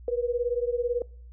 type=beating tone pair; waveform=sine; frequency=476.7 / 494.7 Hz; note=A#4 / B4; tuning=+39 / +3 cents; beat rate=18 Hz; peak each=-27 / -28 dBFS; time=0.08-1.02 s; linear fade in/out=2 ms; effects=noise-tail reverb RT60 0.5 s tail -24 dB re dry + added 60 Hz sine -43 dBFS peak until 1.32 s